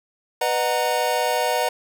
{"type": "chord", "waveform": "square", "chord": "B major seventh", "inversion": "none", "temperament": "equal with one note detuned", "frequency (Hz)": [493.9, 608.7, 740, 932.3], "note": ["B4", "D#5", "F#5", "A#5"], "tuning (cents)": [0, -38, 0, 0], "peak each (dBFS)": -26, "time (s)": [0.41, 1.69], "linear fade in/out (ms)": 5, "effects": []}